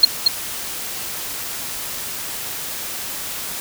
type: tone with echo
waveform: sine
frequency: 4222 Hz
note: C8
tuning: 15 cents sharp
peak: -3 dBFS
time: 0.03-0.05 s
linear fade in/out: 5 ms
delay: 230 ms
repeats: 1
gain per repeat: -5 dB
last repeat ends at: 0.28 s
effects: white hiss -28 dBFS RMS until 3.6 s